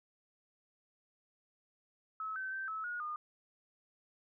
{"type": "tone with pitch steps", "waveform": "sine", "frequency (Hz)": [1293, 1536, 1556, 1299, 1444, 1219], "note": ["E6", "G6", "G6", "E6", "F#6", "D#6"], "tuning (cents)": [-34, -36, -13, -26, -43, -36], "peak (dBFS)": -37, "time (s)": [2.2, 3.16], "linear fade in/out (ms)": 2, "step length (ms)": 160, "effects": []}